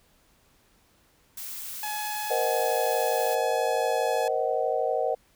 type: noise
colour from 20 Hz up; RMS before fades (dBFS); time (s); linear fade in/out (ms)
blue; -37; 1.37-3.35; 5
type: tone with vibrato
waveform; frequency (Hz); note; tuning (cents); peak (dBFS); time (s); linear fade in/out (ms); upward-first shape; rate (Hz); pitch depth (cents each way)
sawtooth; 846; G#5; +32; -27; 1.83-4.28; 2; triangle; 19; 8
type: chord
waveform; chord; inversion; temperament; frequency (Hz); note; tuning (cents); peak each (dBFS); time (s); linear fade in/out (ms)
sine; C half-diminished seventh; third; just; 470.9 / 523.3 / 627.9 / 753.5; Bb4 / C5 / Eb5 / Gb5; +18 / 0 / +16 / +31; -29; 2.3-5.15; 10
effects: pink hiss -63 dBFS RMS until 5.35 s